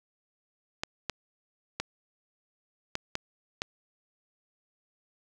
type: clicks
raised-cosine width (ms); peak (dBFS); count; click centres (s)
0.2; -13; 6; 0.835 / 1.097 / 1.8 / 2.954 / 3.154 / 3.619
effects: none